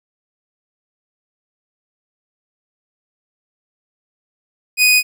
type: tone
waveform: sawtooth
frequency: 2489 Hz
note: D#7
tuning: in tune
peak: -6 dBFS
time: 4.77-5.03 s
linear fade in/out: 50 ms
effects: none